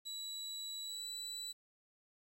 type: tone with pitch glide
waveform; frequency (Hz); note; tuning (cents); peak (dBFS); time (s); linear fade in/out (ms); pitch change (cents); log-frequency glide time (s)
30% pulse; 3926 to 3958; B7 to B7; -11 to +3; -39; 0.05-1.53; 20; +14; 0.83-1.08
effects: 11-bit